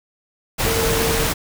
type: tone in noise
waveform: sine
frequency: 453.9 Hz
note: A#4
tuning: 46 cents flat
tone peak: -22 dBFS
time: 0.65-1.25 s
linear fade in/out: 20 ms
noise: pink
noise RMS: -20 dBFS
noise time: 0.58-1.34 s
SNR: -5 dB
effects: none